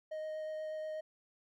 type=tone with vibrato; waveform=triangle; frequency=622.3 Hz; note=D#5; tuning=in tune; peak=-36 dBFS; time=0.11-1.01 s; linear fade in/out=10 ms; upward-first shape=triangle; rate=8.3 Hz; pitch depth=9 cents each way; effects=none